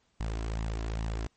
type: tone with flanger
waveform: sawtooth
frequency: 55 Hz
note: A1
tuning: in tune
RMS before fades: -33 dBFS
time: 0.2-1.27 s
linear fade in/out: 5 ms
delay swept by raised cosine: 1 to 3 ms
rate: 2.4 Hz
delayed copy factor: +0.5
effects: pink hiss -71 dBFS RMS until 1.36 s + MP3 32 kbps